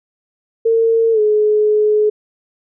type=tone with pitch glide; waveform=sine; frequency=454.5 to 424.1 Hz; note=A#4 to G#4; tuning=-44 to +36 cents; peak=-10 dBFS; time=0.65-2.1 s; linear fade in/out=10 ms; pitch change=-120 cents; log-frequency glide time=1.12-1.2 s; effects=none